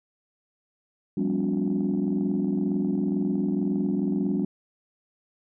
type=tone cluster; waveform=sine; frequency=177.7 / 199.7 / 246.8 / 284.3 / 361.2 Hz; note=F3 / G3 / B3 / C#4 / F#4; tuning=+30 / +32 / -1 / +44 / -42 cents; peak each=-30 / -25 / -32 / -27 / -32 dBFS; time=1.17-4.45 s; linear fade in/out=5 ms; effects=tanh soft clip ceiling -16 dBFS